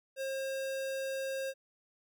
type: tone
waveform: square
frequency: 536 Hz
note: C5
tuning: 42 cents sharp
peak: -35 dBFS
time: 0.16-1.54 s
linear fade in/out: 50 ms
effects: none